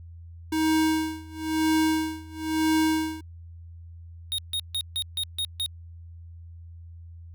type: tone with tremolo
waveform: square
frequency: 315.7 Hz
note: D#4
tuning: 25 cents sharp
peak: -20 dBFS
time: 0.52-3.21 s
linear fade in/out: 5 ms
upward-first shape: sine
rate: 1 Hz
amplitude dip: 95%
type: tone bursts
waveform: square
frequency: 3729 Hz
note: A#7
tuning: in tune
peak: -26 dBFS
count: 7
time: 4.32-5.661 s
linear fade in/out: 0 ms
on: 63 ms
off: 150 ms
effects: added 84 Hz sine -41 dBFS peak until 7.34 s